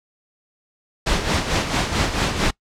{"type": "noise with tremolo", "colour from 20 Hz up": "pink", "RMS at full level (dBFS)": -18, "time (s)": [1.06, 2.51], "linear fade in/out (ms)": 10, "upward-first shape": "sine", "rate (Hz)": 4.5, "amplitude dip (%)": 60, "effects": ["noise-tail reverb RT60 0.1 s tail -23 dB re dry", "low-pass 6000 Hz 12 dB/octave"]}